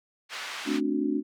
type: band-pass noise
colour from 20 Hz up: pink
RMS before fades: -37 dBFS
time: 0.29-0.81 s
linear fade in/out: 50 ms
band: 1200 to 4500 Hz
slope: 12 dB/octave
type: chord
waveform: sine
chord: D dominant seventh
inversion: second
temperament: just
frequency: 220.2 / 264.3 / 293.7 / 367.1 Hz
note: A3 / C4 / D4 / F#4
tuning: +2 / +18 / 0 / -14 cents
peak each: -32 / -30 / -27 / -33 dBFS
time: 0.65-1.23 s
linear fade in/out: 50 ms
effects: none